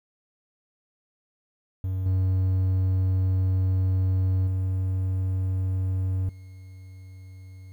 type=tone with level steps; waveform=triangle; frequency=93.6 Hz; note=F#2; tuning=20 cents sharp; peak=-23 / -18 / -21 / -39 dBFS; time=1.84-7.72 s; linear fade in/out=0 ms; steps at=2.06 / 4.47 / 6.29 s; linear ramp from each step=2 ms; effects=10-bit